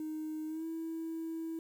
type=tone with pitch glide; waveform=triangle; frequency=311.1 to 325.4 Hz; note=D#4 to E4; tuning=0 to -22 cents; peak=-33 dBFS; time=0-1.59 s; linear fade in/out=2 ms; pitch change=+78 cents; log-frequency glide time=0.47-0.66 s; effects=tanh soft clip ceiling -33 dBFS + 10-bit